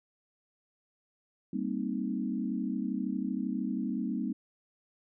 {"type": "chord", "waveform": "sine", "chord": "C minor seventh", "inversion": "second", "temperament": "equal with one note detuned", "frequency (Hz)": [196, 229.1, 261.6, 311.1], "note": ["G3", "Bb3", "C4", "Eb4"], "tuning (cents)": [0, -30, 0, 0], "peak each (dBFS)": [-35, -35, -35, -38], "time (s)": [1.53, 4.33], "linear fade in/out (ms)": 5, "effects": []}